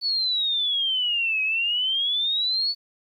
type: exponential two-way sweep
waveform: sine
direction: down then up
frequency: 4491 to 2530 to 4491 Hz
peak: -21 dBFS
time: 0.01-2.75 s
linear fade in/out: 50 ms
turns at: 1.42 s
effects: 10-bit